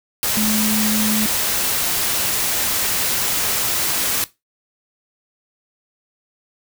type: tone in noise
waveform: sine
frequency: 214.8 Hz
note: A3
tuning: 41 cents flat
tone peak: -18 dBFS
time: 0.37-1.26 s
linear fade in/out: 0 ms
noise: white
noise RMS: -20 dBFS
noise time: 0.23-4.24 s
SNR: -1 dB
effects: noise-tail reverb RT60 0.2 s tail -17 dB re dry